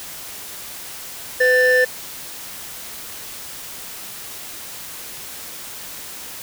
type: tone pair together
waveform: triangle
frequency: 504.2 / 1772 Hz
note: B4 / A6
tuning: +36 / +12 cents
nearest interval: octave + minor seventh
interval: 2176 cents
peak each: -12 dBFS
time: 1.4-1.85 s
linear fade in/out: 10 ms
effects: tanh soft clip ceiling -6 dBFS + white hiss -34 dBFS RMS until 6.42 s